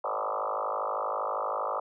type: tone with frequency modulation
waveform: sine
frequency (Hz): 882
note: A5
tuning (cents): +4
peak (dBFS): -28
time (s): 0.04-1.8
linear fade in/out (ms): 5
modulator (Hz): 52.6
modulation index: 7.3
effects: none